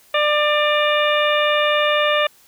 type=harmonic tone with a mistuned harmonic; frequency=596 Hz; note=D5; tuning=25 cents sharp; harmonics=1 / 2 / 3 / 4 / 5 / 6; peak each=-18 / -21 / -23 / -24 / -25 / -26 dBFS; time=0.14-2.27 s; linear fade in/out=5 ms; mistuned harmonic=5; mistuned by=-62 cents; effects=white hiss -52 dBFS RMS until 2.47 s